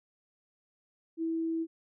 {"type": "tone", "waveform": "sine", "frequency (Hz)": 327, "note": "E4", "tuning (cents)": -14, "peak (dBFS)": -29, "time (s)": [1.17, 1.67], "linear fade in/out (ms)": 50, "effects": []}